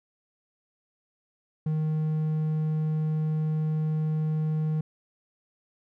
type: tone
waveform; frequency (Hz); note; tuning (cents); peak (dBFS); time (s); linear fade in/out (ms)
triangle; 155.56; D#3; 0; -22; 1.66-4.81; 5
effects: none